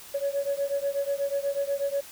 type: beating tone pair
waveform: sine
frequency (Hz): 557 / 565.2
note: C#5 / C#5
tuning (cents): +8 / +34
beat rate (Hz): 8.2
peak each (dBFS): -27 / -28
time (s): 0.14-2.01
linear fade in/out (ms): 10
effects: tanh soft clip ceiling -20 dBFS + white hiss -46 dBFS RMS until 2.11 s

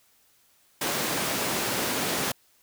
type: high-pass noise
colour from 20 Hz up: pink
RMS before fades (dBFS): -28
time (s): 0.81-2.32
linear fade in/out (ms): 5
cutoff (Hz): 200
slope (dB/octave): 12
effects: white hiss -63 dBFS RMS until 2.62 s

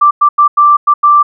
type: tone bursts at uneven times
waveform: sine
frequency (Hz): 1174.7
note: D6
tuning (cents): 0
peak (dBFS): -3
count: 6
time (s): 0.01-0.11 / 0.21-0.29 / 0.38-0.48 / 0.57-0.77 / 0.87-0.94 / 1.03-1.23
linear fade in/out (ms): 10
effects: none

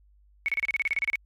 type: tone bursts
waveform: sine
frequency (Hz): 2217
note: C#7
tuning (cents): 0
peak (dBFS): -22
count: 13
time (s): 0.46-1.156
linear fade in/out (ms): 0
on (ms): 24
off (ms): 32
effects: added 50 Hz sine -56 dBFS peak until 1.25 s + MP3 64 kbps

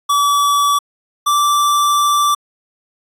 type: tone pair in turn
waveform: square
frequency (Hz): 1148 / 1168.7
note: D6 / D6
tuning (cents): -40 / -9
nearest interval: unison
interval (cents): 31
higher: second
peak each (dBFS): -12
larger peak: neither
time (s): 0.09-0.79 / 1.26-2.35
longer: second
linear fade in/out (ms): 10
effects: resampled to 32000 Hz

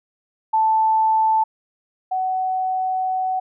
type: tone pair in turn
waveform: sine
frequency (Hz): 880 / 748.9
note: A5 / F#5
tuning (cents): 0 / +21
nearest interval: minor third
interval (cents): 279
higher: first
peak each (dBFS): -14 / -19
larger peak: first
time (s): 0.53-1.44 / 2.11-3.4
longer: second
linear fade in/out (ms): 10
effects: none

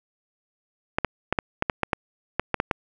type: clicks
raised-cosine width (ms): 0.5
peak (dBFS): -6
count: 12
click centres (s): 0.985 / 1.047 / 1.326 / 1.388 / 1.624 / 1.698 / 1.833 / 1.932 / 2.396 / 2.543 / 2.601 / 2.712
effects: none

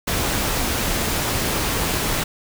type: noise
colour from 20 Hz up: pink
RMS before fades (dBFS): -22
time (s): 0.07-2.24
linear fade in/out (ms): 10
effects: none

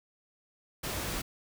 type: noise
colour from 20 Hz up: pink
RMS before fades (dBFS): -35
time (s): 0.83-1.22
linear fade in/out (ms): 10
effects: none

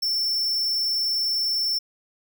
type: tone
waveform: square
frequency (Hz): 5390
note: E8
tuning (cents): +38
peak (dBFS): -22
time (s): 0.02-1.79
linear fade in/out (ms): 10
effects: none

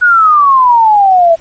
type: exponential sweep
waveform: sine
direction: down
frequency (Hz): 1482 to 650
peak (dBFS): -3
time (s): 0.01-1.36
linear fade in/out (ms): 20
effects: pink hiss -41 dBFS RMS until 1.4 s + MP3 32 kbps

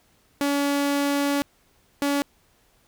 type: tone pair in turn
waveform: sawtooth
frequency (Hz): 283.7 / 283.7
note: C#4 / C#4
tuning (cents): +40 / +40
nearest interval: unison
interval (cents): 0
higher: neither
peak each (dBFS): -17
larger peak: neither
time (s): 0.41-1.42 / 2.02-2.22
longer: first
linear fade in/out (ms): 0
effects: pink hiss -62 dBFS RMS until 2.87 s

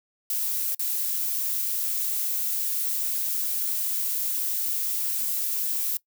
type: noise with dropouts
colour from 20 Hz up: violet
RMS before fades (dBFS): -27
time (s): 0.3-5.97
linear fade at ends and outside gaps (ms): 1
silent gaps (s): 0.747-0.794
effects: noise-tail reverb RT60 0.1 s tail -21 dB re dry

